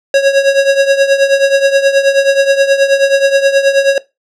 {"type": "tone with tremolo", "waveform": "square", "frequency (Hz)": 550, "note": "C#5", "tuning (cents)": -14, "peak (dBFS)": -4, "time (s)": [0.14, 3.98], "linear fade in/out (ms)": 2, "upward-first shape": "triangle", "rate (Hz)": 9.4, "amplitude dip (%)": 80, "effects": ["noise-tail reverb RT60 0.2 s tail -19 dB re dry", "low-pass 6000 Hz 12 dB/octave"]}